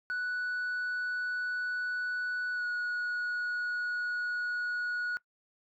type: tone with pitch glide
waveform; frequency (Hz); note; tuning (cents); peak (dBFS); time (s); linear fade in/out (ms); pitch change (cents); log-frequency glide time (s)
sine; 1480 to 1457.9; F#6 to F#6; 0 to -26; -28; 0.1-5.17; 0; -26; 2.53-2.65
effects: noise-tail reverb RT60 0.1 s tail -22 dB re dry + tanh soft clip ceiling -30 dBFS